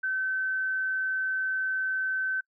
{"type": "tone", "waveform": "sine", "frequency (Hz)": 1533, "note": "G6", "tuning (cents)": -39, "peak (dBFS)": -26, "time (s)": [0.03, 2.41], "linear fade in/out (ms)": 10, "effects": ["noise-tail reverb RT60 0.1 s tail -26 dB re dry"]}